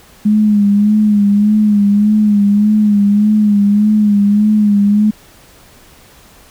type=tone with vibrato; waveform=sine; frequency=207.7 Hz; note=G#3; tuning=in tune; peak=-7 dBFS; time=0.25-5.11 s; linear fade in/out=10 ms; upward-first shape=sine; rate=1.7 Hz; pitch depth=49 cents each way; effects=pink hiss -43 dBFS RMS until 6.5 s